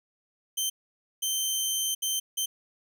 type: tone bursts at uneven times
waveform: 15% pulse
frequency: 3109 Hz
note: G7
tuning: 15 cents flat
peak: -19 dBFS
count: 4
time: 0.57-0.7 / 1.22-1.95 / 2.02-2.2 / 2.37-2.46 s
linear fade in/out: 10 ms
effects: none